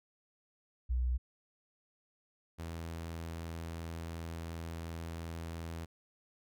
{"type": "tone pair in turn", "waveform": ["sine", "sawtooth"], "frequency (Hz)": [61.74, 82.82], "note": ["B1", "E2"], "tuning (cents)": [0, 9], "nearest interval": "perfect fourth", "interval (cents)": 509, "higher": "second", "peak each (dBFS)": [-29, -36], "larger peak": "first", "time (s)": [[0.89, 1.18], [2.58, 5.86]], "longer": "second", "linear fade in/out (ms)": 20, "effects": []}